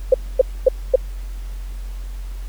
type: tone bursts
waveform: sine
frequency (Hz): 518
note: C5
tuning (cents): -17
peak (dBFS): -6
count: 4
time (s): 0.12-0.958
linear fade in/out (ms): 5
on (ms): 22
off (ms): 250
effects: added 45 Hz sine -26 dBFS peak until 2.48 s + pink hiss -47 dBFS RMS until 2.48 s